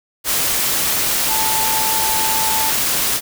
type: tone in noise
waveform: sine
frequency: 880 Hz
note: A5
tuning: in tune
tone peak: -21 dBFS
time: 1.27-2.73 s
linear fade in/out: 50 ms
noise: white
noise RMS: -18 dBFS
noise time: 0.24-3.21 s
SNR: -6 dB
effects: none